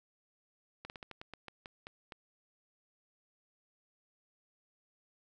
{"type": "slowing click train", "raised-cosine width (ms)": 0.3, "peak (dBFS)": -29, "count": 11, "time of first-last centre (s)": [0.85, 2.122], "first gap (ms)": 49, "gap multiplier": 1.2, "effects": []}